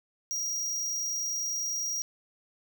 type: tone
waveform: square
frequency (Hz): 5710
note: F8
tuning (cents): +37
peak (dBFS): -30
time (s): 0.31-2.02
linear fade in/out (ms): 0
effects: none